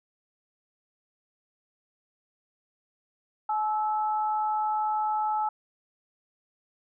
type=tone pair together; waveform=sine; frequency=855.4 / 1309 Hz; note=A5 / E6; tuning=-49 / -13 cents; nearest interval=perfect fifth; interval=736 cents; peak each=-25 / -33 dBFS; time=3.49-5.49 s; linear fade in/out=5 ms; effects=none